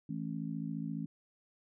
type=harmonic tone; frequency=54.5 Hz; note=A1; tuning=16 cents flat; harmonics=3 / 4 / 5; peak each=-39 / -40 / -41 dBFS; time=0.09-1.06 s; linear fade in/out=5 ms; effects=none